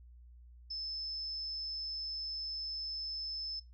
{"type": "tone", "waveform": "sine", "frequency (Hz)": 5250, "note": "E8", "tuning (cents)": -8, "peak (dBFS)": -37, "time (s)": [0.7, 3.6], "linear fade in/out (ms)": 10, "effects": ["noise-tail reverb RT60 0.2 s tail -20 dB re dry", "added 60 Hz sine -53 dBFS peak until 3.73 s"]}